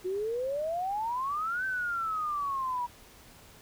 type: exponential two-way sweep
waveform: sine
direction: up then down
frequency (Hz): 358.9 to 1557 to 956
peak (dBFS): -29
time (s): 0.04-2.87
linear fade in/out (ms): 20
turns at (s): 1.65
effects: pink hiss -54 dBFS RMS until 3.61 s